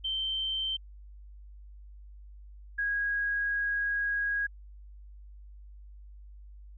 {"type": "tone pair in turn", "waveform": "sine", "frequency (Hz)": [3115, 1646.3], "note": ["G7", "G#6"], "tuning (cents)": [-12, -16], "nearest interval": "major seventh", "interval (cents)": 1104, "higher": "first", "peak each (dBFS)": [-29, -27], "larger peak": "second", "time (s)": [[0.04, 0.77], [2.78, 4.47]], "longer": "second", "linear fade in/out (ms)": 10, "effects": ["added 50 Hz sine -46 dBFS peak until 6.77 s"]}